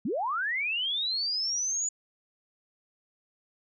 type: linear sweep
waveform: sine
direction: up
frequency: 174.61 to 6970 Hz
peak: -27 dBFS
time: 0.05-1.89 s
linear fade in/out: 5 ms
effects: none